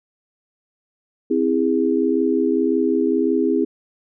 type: chord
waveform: sine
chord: C augmented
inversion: none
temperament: just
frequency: 261.6 / 327 / 408.8 Hz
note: C4 / E4 / G#4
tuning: 0 / -14 / -27 cents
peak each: -20 dBFS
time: 1.3-3.65 s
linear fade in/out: 10 ms
effects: none

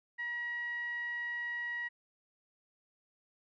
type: tone with low-pass filter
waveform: 10% pulse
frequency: 956 Hz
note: A#5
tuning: 43 cents sharp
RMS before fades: -38 dBFS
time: 0.18-1.89 s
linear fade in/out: 20 ms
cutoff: 1900 Hz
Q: 9.3
effects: none

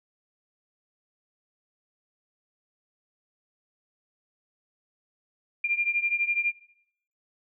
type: beating tone pair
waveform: sine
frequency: 2394 / 2406 Hz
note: D7 / D7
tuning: +33 / +41 cents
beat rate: 12 Hz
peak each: -26 / -28 dBFS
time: 5.64-6.52 s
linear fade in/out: 5 ms
effects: noise-tail reverb RT60 0.7 s tail -18 dB re dry

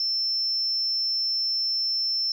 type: tone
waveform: sine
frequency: 5340 Hz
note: E8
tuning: 22 cents sharp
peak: -22 dBFS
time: 0-2.32 s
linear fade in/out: 2 ms
effects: tanh soft clip ceiling -18 dBFS

